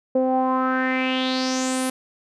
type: tone with low-pass filter sweep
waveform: sawtooth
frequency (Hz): 258.7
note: C4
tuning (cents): -19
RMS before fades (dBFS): -22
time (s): 0.15-1.9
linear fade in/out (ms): 5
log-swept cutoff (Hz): 540 to 11000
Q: 4.9
effects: none